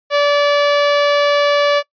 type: tone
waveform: sawtooth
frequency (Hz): 578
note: D5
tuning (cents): -28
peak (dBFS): -7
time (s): 0.1-1.83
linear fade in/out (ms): 50
effects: noise-tail reverb RT60 0.1 s tail -22 dB re dry + resampled to 11025 Hz